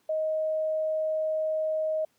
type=tone; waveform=sine; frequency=627 Hz; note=D#5; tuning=13 cents sharp; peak=-25 dBFS; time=0.09-2.05 s; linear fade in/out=5 ms; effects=pink hiss -69 dBFS RMS until 2.18 s + high-pass 150 Hz 12 dB/octave